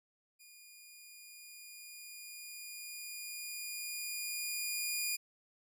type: tone with level ramp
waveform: 10% pulse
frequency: 2434 Hz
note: D#7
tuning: 39 cents flat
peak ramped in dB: -47 to -24 dBFS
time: 0.39-5.17 s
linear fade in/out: 20 ms
effects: none